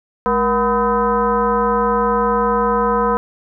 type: tone with frequency modulation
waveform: sine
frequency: 740 Hz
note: F#5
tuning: in tune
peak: -13 dBFS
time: 0.26-3.17 s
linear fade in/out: 0 ms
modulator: 265 Hz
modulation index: 2
effects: none